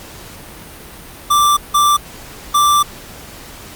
square tone bursts at uneven times, 1174.7 Hz, D6, in tune, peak -10 dBFS, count 3, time 1.3-1.57 / 1.74-1.97 / 2.54-2.83 s, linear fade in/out 10 ms, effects pink hiss -35 dBFS RMS until 3.75 s + Opus 48 kbps

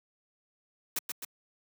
white noise with echo, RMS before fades -31 dBFS, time 0.96-0.99 s, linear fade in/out 5 ms, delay 130 ms, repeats 2, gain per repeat -4 dB, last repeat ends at 1.25 s, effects high-pass 150 Hz 12 dB/octave

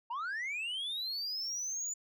sine linear sweep, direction up, 895 to 7040 Hz, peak -32 dBFS, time 0.1-1.94 s, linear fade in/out 10 ms, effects tanh soft clip ceiling -34 dBFS

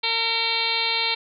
harmonic tone with a mistuned harmonic, 455.9 Hz, A#4, 39 cents flat, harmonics 1 / 2 / 3 / 4 / 5 / 6 / 7 / 8 / 9 / 10, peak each -36 / -30 / -37 / -38 / -27 / -30 / -31 / -28 / -26 / -37 dBFS, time 0.03-1.15 s, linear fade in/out 10 ms, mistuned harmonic 4, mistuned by +24 cents, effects none

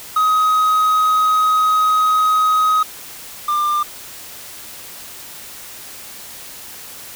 triangle tone pair in turn, 1261 / 1194.7 Hz, D#6 / D6, +23 / +29 cents, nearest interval minor second, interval 94 cents, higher first, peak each -10 / -13 dBFS, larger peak first, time 0.16-2.83 / 3.48-3.83 s, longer first, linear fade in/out 5 ms, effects white hiss -35 dBFS RMS until 7.15 s

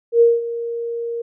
sine tone with ADSR envelope, 467.4 Hz, A#4, 5 cents sharp, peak -7 dBFS, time 0.12-1.22 s, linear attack 88 ms, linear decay 200 ms, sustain -15 dB, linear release 8 ms, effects none

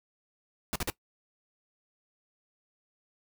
pink noise bursts, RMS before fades -31 dBFS, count 3, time 0.73-0.9 s, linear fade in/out 0 ms, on 26 ms, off 46 ms, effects noise-tail reverb RT60 0.1 s tail -19 dB re dry

